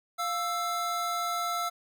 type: tone pair together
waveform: square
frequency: 702 / 1323.8 Hz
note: F5 / E6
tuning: +9 / +7 cents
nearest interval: major seventh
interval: 1098 cents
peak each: -34 / -31 dBFS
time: 0.18-1.7 s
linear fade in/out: 20 ms
effects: none